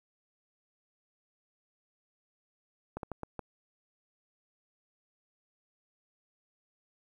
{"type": "slowing click train", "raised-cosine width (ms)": 1, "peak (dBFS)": -23, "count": 5, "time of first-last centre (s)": [2.97, 3.393], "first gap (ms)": 62, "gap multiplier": 1.37, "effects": ["10-bit"]}